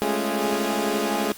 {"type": "tone cluster", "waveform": "20% pulse", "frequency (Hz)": [207.4, 219.1, 275.9, 345.4, 412.5], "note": ["G#3", "A3", "C#4", "F4", "G#4"], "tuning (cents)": [-2, -7, -8, -19, -12], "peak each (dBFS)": -24, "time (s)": [0.02, 1.32], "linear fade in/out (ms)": 0, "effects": ["white hiss -43 dBFS RMS until 1.37 s", "Opus 32 kbps"]}